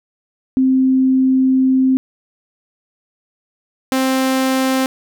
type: tone pair in turn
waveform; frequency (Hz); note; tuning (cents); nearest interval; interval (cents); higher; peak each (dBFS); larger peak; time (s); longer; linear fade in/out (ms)
sine / sawtooth; 261.6 / 262.8; C4 / C4; 0 / +8; unison; 8; second; -10; neither; 0.57-1.97 / 3.92-4.86; first; 0
effects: none